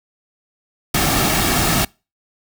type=noise with comb filter; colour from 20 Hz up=pink; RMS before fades=-17 dBFS; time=0.94-1.85 s; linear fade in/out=5 ms; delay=2 ms; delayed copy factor=-0.5; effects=noise-tail reverb RT60 0.3 s tail -26 dB re dry